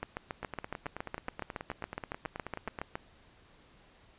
two click trains, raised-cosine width 0.5 ms, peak -20 / -23 dBFS, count 22 / 23, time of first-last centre 0.03-2.955 / 0.43-2.788 s, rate 7.18 / 9.33 Hz, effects pink hiss -61 dBFS RMS until 4.18 s + resampled to 8000 Hz

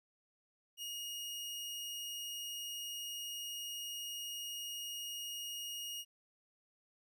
sawtooth tone, 2868 Hz, F7, 45 cents sharp, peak -38 dBFS, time 0.77-6.05 s, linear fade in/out 50 ms, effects 13-bit

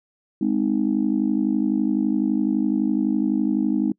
sine chord, Ab major, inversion none, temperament just, 207.7 / 259.6 / 311.5 Hz, Ab3 / C4 / Eb4, 0 / -13 / +2 cents, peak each -22 dBFS, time 0.41-3.92 s, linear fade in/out 5 ms, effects noise-tail reverb RT60 0.1 s tail -26 dB re dry + tanh soft clip ceiling -10 dBFS

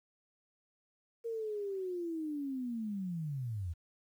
sine linear sweep, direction down, 466.2 to 78.3 Hz, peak -35 dBFS, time 1.24-3.74 s, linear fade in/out 20 ms, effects 11-bit

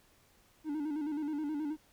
triangle tone with vibrato, 299.6 Hz, D4, 35 cents sharp, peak -31 dBFS, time 0.64-1.77 s, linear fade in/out 50 ms, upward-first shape square, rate 9.4 Hz, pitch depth 68 cents each way, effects pink hiss -66 dBFS RMS until 1.92 s

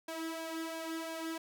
sawtooth tone with flanger, 325.3 Hz, E4, 23 cents flat, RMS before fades -40 dBFS, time 0.08-1.38 s, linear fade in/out 5 ms, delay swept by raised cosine 1.2 to 2.5 ms, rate 2.9 Hz, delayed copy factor +0.65, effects none

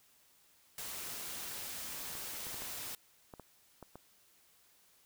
white noise, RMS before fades -43 dBFS, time 0.78-2.95 s, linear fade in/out 2 ms
clicks, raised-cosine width 1 ms, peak -34 dBFS, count 8, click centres 2.153 / 2.468 / 2.544 / 2.621 / 3.338 / 3.397 / 3.827 / 3.956 s
effects white hiss -67 dBFS RMS until 5.05 s

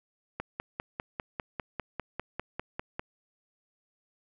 click train, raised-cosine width 0.5 ms, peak -18 dBFS, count 14, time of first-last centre 0.4-2.995 s, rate 5.01 Hz, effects none

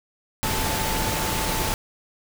sine tone in noise, 880 Hz, A5, in tune, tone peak -31 dBFS, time 0.43-1.74 s, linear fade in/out 0 ms, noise pink, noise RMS -25 dBFS, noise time 0.43-1.74 s, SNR -9 dB, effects none

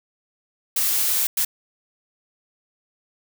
blue noise bursts at uneven times, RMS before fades -21 dBFS, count 2, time 0.76-1.27 / 1.37-1.45 s, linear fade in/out 5 ms, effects none

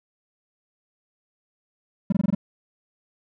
triangle tone bursts, 196 Hz, G3, in tune, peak -15 dBFS, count 6, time 2.1-2.349 s, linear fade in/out 5 ms, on 24 ms, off 21 ms, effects none

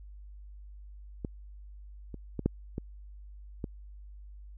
clicks, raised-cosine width 3 ms, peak -21 / -28 / -20 / -12 / -21 / -21 dBFS, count 6, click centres 1.248 / 2.143 / 2.393 / 2.46 / 2.781 / 3.642 s, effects added 50 Hz sine -45 dBFS peak until 4.57 s

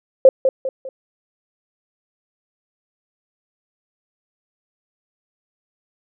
sine tone with echo, 529 Hz, C5, 19 cents sharp, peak -3 dBFS, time 0.25-0.29 s, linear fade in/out 2 ms, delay 200 ms, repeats 3, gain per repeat -8 dB, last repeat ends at 0.89 s, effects none

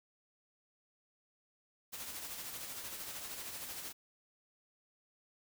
white noise with tremolo, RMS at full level -43 dBFS, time 1.92-3.93 s, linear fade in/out 20 ms, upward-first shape sine, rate 13 Hz, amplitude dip 40%, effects none

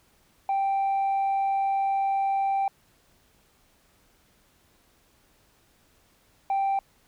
sine tone pair in turn, 784 / 784 Hz, G5 / G5, 0 / 0 cents, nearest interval unison, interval 0 cents, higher neither, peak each -20 dBFS, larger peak neither, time 0.49-2.68 / 6.5-6.79 s, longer first, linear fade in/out 2 ms, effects tanh soft clip ceiling -21 dBFS + pink hiss -63 dBFS RMS until 7.07 s

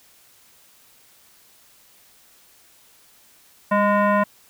sine tone with frequency modulation, 201.8 Hz, G#3, 49 cents flat, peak -15 dBFS, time 3.71-4.24 s, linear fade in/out 10 ms, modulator 823 Hz, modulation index 1.5, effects white hiss -54 dBFS RMS until 4.49 s

